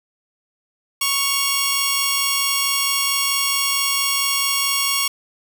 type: tone pair together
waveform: 10% pulse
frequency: 1108.7 / 2794 Hz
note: C#6 / F7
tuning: 0 / 0 cents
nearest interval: octave + major third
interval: 1600 cents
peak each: -12 dBFS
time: 1.01-5.08 s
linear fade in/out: 5 ms
effects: none